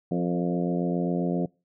harmonic tone with a mistuned harmonic, 87.5 Hz, F2, 4 cents sharp, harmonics 2 / 3 / 4 / 5 / 6 / 7 / 8, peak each -26 / -30 / -32 / -34 / -36 / -37 / -38 dBFS, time 0.11-1.46 s, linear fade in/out 5 ms, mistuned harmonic 5, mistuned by +23 cents, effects noise-tail reverb RT60 0.3 s tail -25 dB re dry

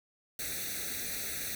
white noise with comb filter, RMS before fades -37 dBFS, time 0.39-1.55 s, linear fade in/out 2 ms, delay 0.49 ms, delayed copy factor +1, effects none

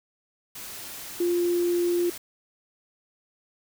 sine tone in noise, 349.2 Hz, F4, in tune, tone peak -21 dBFS, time 1.2-2.1 s, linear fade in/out 5 ms, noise white, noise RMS -39 dBFS, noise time 0.55-2.18 s, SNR +15 dB, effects none

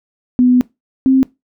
sine tone pair in turn, 249.3 / 264.1 Hz, B3 / C4, +16 / +16 cents, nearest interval minor second, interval 100 cents, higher second, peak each -7 dBFS, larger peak neither, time 0.39-0.61 / 1.06-1.23 s, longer first, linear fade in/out 0 ms, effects noise-tail reverb RT60 0.2 s tail -21 dB re dry

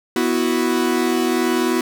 45% pulse chord, B suspended fourth, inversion none, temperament equal, 246.9 / 329.6 / 370 Hz, B3 / E4 / F#4, 0 / 0 / 0 cents, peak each -21 dBFS, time 0.16-1.81 s, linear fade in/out 2 ms, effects none

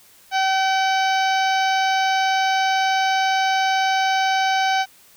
harmonic tone with a mistuned harmonic, 766 Hz, G5, 40 cents flat, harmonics 1 / 2 / 3 / 4 / 5 / 6 / 7 / 8, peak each -18 / -24 / -28 / -30 / -32 / -34 / -35 / -36 dBFS, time 0.31-4.86 s, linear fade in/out 50 ms, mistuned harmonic 4, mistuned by -22 cents, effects white hiss -51 dBFS RMS until 5.16 s

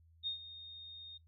sine tone with ADSR envelope, 3692 Hz, A#7, 17 cents flat, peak -33 dBFS, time 0.23-1.18 s, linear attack 39 ms, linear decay 110 ms, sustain -14 dB, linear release 12 ms, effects noise-tail reverb RT60 0.1 s tail -20 dB re dry + added 82 Hz sine -62 dBFS peak until 1.27 s

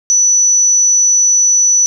sine tone, 5950 Hz, F#8, 9 cents sharp, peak -7 dBFS, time 0.1-1.86 s, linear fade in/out 0 ms, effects none

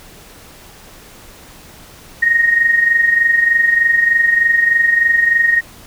sine tone with amplitude modulation, 1864.7 Hz, A#6, in tune, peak -7 dBFS, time 2.22-5.61 s, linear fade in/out 10 ms, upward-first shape sine, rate 23.3 Hz, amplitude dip 60%, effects pink hiss -40 dBFS RMS until 5.86 s

